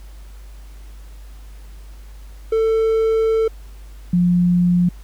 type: tone pair in turn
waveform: triangle / sine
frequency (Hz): 445.5 / 176.8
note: A4 / F3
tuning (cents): +22 / +22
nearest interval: octave + major third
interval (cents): 1600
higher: first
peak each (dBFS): -12 / -12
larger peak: neither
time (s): 2.52-3.48 / 4.13-4.89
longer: first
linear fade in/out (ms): 5
effects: added 50 Hz sine -35 dBFS peak until 5.03 s + pink hiss -51 dBFS RMS until 5.03 s